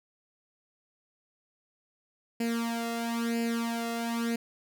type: tone with flanger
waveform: sawtooth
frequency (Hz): 232.1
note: A#3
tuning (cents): -7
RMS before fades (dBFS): -31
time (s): 2.4-4.36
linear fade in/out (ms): 5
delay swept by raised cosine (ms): 0.41 to 1.51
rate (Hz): 1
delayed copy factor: +0.8
effects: none